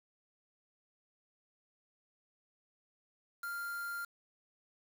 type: tone with quantisation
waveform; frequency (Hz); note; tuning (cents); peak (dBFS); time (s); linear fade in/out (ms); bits
triangle; 1396.9; F6; 0; -36; 3.43-4.05; 5; 8
effects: none